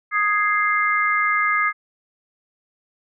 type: chord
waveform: sine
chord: Ab major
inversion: second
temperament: equal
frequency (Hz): 1244.5 / 1661.2 / 2093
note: Eb6 / Ab6 / C7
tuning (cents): 0 / 0 / 0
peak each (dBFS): -20 / -23 / -21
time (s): 0.11-1.73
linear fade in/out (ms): 50
effects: none